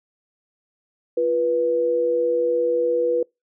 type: tone pair together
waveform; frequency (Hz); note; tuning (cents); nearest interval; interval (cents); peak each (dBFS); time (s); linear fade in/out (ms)
sine; 345.5 / 488.6; F4 / B4; -19 / -19; tritone; 600; -26 / -18; 1.17-3.23; 5
effects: noise-tail reverb RT60 0.2 s tail -26 dB re dry